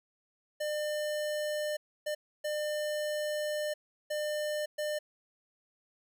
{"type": "tone bursts at uneven times", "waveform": "square", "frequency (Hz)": 600, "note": "D5", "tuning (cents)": 37, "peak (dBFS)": -32, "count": 5, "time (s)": [[0.6, 1.77], [2.06, 2.15], [2.44, 3.74], [4.1, 4.66], [4.78, 4.99]], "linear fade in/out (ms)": 10, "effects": []}